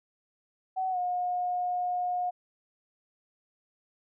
sine tone with pitch glide, 753 to 719 Hz, F#5 to F#5, +30 to -50 cents, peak -27 dBFS, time 0.76-2.31 s, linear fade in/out 20 ms, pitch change -80 cents, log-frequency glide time 0.9-0.98 s, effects none

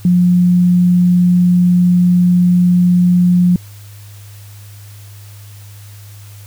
sine tone, 178 Hz, F3, 33 cents sharp, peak -7 dBFS, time 0.05-3.56 s, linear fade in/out 2 ms, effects added 102 Hz sine -33 dBFS peak until 6.46 s + white hiss -43 dBFS RMS until 6.46 s

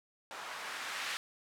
violet noise with low-pass filter sweep, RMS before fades -41 dBFS, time 0.31-1.17 s, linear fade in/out 0 ms, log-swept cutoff 1000 to 1900 Hz, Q 1.1, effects none

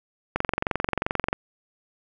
click train, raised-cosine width 0.5 ms, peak -8 dBFS, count 23, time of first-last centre 0.36-1.329 s, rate 22.7 Hz, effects none

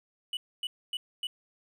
triangle tone bursts, 2959 Hz, F#7, 1 cent flat, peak -29 dBFS, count 4, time 0.33-1.27 s, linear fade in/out 2 ms, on 40 ms, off 260 ms, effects none

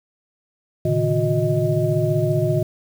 sine tone cluster, 113.8 / 139.8 / 154.9 / 361.1 / 625 Hz, A#2 / C#3 / D#3 / F#4 / D#5, -41 / +15 / -7 / -42 / +8 cents, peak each -23 dBFS, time 0.85-2.63 s, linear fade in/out 5 ms, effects 7-bit

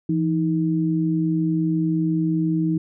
sine tone pair together, 167.18 / 315.6 Hz, E3 / D#4, +25 / +25 cents, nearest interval major seventh, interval 1100 cents, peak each -21 / -21 dBFS, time 0.09-2.78 s, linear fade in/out 5 ms, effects none

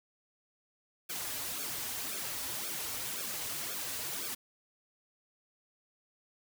white noise with flanger, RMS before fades -38 dBFS, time 1.09-4.35 s, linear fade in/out 10 ms, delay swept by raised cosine 1 to 5.8 ms, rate 1.9 Hz, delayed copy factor -1, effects none

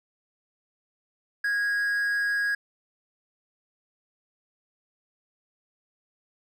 triangle tone with amplitude modulation, 1649 Hz, G#6, 13 cents flat, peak -20 dBFS, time 1.44-2.55 s, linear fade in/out 5 ms, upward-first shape sine, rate 221 Hz, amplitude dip 35%, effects none

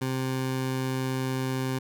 20% pulse tone, 130.81 Hz, C3, in tune, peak -22 dBFS, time 0.01-1.79 s, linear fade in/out 10 ms, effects none

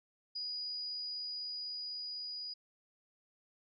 sine tone with level ramp, 4912 Hz, D#8, 23 cents flat, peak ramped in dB -37 to -40 dBFS, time 0.35-2.54 s, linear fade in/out 10 ms, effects none

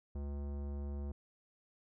sine tone with tanh clipping, 71.1 Hz, C#2, 45 cents sharp, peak -40 dBFS, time 0.15-1.12 s, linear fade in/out 5 ms, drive 18 dB, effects none

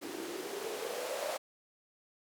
blue noise with band-pass filter sweep, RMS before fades -39 dBFS, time 0.01-1.38 s, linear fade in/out 20 ms, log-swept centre 300 to 610 Hz, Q 6, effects none

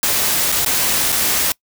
white noise with dropouts, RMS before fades -17 dBFS, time 0.03-1.52 s, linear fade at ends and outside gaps 1 ms, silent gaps 0.519-0.523 / 0.648-0.661 / 1.121-1.125 s, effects noise-tail reverb RT60 0.1 s tail -24 dB re dry

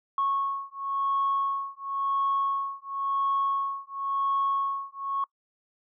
sine beating tone pair, 1100 / 1100.95 Hz, C#6 / C#6, -14 / -12 cents, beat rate 0.95 Hz, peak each -28 dBFS, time 0.18-5.24 s, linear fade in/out 2 ms, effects noise-tail reverb RT60 0.1 s tail -24 dB re dry + tanh soft clip ceiling -18 dBFS

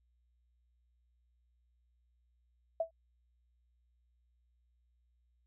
sine tone with exponential decay, 656 Hz, E5, 9 cents flat, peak -26 dBFS, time 2.8-2.91 s, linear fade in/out 5 ms, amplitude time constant 22 ms, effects added 60 Hz sine -70 dBFS peak until 5.46 s

